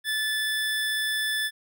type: tone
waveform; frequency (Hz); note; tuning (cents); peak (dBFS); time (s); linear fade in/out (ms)
25% pulse; 1742; A6; -18; -21; 0.04-1.51; 50
effects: none